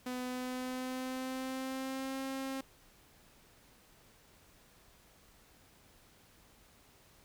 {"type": "tone with pitch glide", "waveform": "sawtooth", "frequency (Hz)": [251.1, 267.6], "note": ["B3", "C4"], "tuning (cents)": [29, 39], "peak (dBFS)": -33, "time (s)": [0.06, 2.61], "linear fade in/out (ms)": 5, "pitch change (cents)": 110, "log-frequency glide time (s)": [0.25, 2.21], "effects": ["pink hiss -63 dBFS RMS until 7.24 s"]}